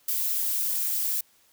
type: noise with flanger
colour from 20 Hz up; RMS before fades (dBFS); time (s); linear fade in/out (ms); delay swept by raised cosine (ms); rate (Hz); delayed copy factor
violet; -27; 0.08-1.21; 5; 0.6 to 5.1; 3.2; +0.5
effects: white hiss -62 dBFS RMS until 1.52 s